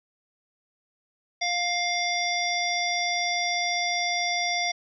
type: harmonic tone with a mistuned harmonic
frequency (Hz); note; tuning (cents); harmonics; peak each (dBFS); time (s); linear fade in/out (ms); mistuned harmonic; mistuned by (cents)
703; F5; +11; 1 / 3 / 5 / 7 / 8; -29 / -28 / -32 / -33 / -32; 1.41-4.72; 10; 7; -36
effects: none